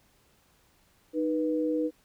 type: tone pair together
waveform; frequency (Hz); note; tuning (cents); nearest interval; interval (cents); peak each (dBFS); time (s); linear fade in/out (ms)
sine; 309.3 / 489.3; D#4 / B4; -10 / -16; minor sixth; 794; -27 / -29; 1.13-1.91; 50
effects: pink hiss -65 dBFS RMS until 2.04 s